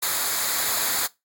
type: noise with comb filter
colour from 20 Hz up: white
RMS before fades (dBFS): -24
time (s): 0.02-1.07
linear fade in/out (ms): 10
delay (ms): 0.35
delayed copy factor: -0.65
effects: noise-tail reverb RT60 0.2 s tail -19 dB re dry + AAC 64 kbps